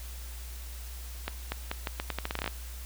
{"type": "accelerating click train", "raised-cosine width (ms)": 0.3, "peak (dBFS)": -15, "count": 15, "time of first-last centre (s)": [1.28, 2.477], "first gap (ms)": 240, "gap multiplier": 0.81, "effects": ["added 60 Hz sine -39 dBFS peak until 2.85 s", "white hiss -48 dBFS RMS until 2.85 s"]}